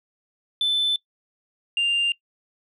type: tone pair in turn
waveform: sine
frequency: 3520 / 2794 Hz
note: A7 / F7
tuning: 0 / 0 cents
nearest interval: major third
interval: 400 cents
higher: first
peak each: -17 dBFS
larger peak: neither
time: 0.61-0.96 / 1.77-2.12 s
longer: neither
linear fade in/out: 2 ms
effects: noise-tail reverb RT60 0.1 s tail -23 dB re dry + tanh soft clip ceiling -17 dBFS